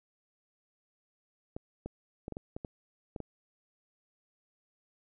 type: clicks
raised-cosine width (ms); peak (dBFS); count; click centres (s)
2; -25; 9; 1.565 / 1.86 / 2.281 / 2.323 / 2.369 / 2.565 / 2.648 / 3.162 / 3.203
effects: none